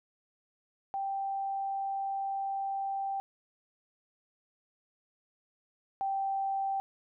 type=tone pair in turn; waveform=sine; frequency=784 / 781.2 Hz; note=G5 / G5; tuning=0 / -6 cents; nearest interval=unison; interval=6 cents; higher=first; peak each=-31 / -29 dBFS; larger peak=second; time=0.94-3.2 / 6.01-6.8 s; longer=first; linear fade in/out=0 ms; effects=none